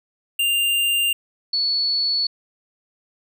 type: tone pair in turn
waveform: square / sine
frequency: 2794 / 4423 Hz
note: F7 / C#8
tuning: 0 / -5 cents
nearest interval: minor sixth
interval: 795 cents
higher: second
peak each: -18 dBFS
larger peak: neither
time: 0.39-1.13 / 1.53-2.27 s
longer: neither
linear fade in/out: 5 ms
effects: none